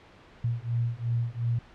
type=beating tone pair; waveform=sine; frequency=116.54 / 119.34 Hz; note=A#2 / A#2; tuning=0 / +41 cents; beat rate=2.8 Hz; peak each=-29 / -29 dBFS; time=0.44-1.59 s; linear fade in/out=5 ms; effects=pink hiss -53 dBFS RMS until 1.74 s + low-pass 3000 Hz 12 dB/octave